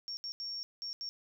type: tone bursts at uneven times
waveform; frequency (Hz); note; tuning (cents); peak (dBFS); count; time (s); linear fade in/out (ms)
sine; 5510; F8; -24; -37; 5; 0.08-0.17 / 0.24-0.32 / 0.4-0.63 / 0.82-0.93 / 1.01-1.09; 0
effects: 11-bit